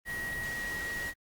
sine tone in noise, 1902 Hz, A#6, 34 cents sharp, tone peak -34 dBFS, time 0.05-1.14 s, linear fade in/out 50 ms, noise pink, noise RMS -42 dBFS, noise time 0.05-1.14 s, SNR +5 dB, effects Opus 32 kbps

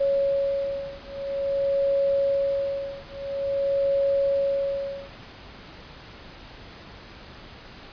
sine beating tone pair, 554.4 / 554.89 Hz, C#5 / C#5, 0 / +2 cents, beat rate 0.49 Hz, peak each -25 dBFS, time 0-5.12 s, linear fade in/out 10 ms, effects pink hiss -44 dBFS RMS until 7.92 s + resampled to 11025 Hz

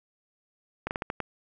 slowing click train, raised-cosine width 0.5 ms, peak -15 dBFS, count 6, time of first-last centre 0.87-1.203 s, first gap 39 ms, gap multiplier 1.27, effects none

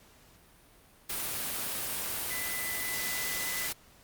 sine tone in noise, 2002 Hz, B6, 23 cents sharp, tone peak -37 dBFS, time 2.3-3.68 s, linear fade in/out 10 ms, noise white, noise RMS -34 dBFS, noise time 1.09-3.73 s, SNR -6 dB, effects pink hiss -59 dBFS RMS until 4.03 s + Opus 48 kbps

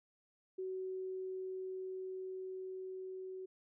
sine tone with level ramp, 375.2 Hz, F#4, 24 cents sharp, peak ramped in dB -38 to -43 dBFS, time 0.58-3.46 s, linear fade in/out 10 ms, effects none

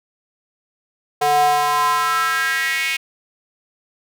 square tone with high-pass filter sweep, 146.83 Hz, D3, in tune, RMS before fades -18 dBFS, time 1.21-2.97 s, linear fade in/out 10 ms, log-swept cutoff 620 to 2400 Hz, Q 4.8, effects none

